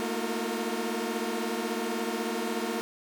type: tone cluster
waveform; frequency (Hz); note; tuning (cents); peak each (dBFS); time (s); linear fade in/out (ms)
sawtooth; 219.2 / 235.5 / 317.4 / 358.6 / 456.8; A3 / A#3 / D#4 / F4 / A#4; -6 / +18 / +35 / +46 / -35; -32 / -31 / -35 / -31 / -32; 0-2.81; 0
effects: none